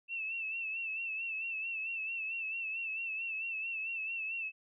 sine tone with vibrato, 2660 Hz, E7, 15 cents sharp, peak -35 dBFS, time 0.08-4.52 s, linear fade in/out 50 ms, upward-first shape sine, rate 4.5 Hz, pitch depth 55 cents each way, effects none

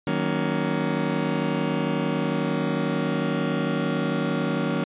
30% pulse chord, D# minor seventh, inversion none, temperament just, 155.56 / 186.68 / 233.3 / 280 Hz, D#3 / F#3 / A#3 / C#4, 0 / +16 / +2 / +18 cents, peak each -26 dBFS, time 0.07-4.84 s, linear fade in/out 2 ms, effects resampled to 8000 Hz

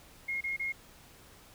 sine tone bursts, 2149 Hz, C7, 46 cents sharp, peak -31 dBFS, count 3, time 0.28-0.724 s, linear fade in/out 10 ms, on 130 ms, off 27 ms, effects pink hiss -56 dBFS RMS until 1.54 s

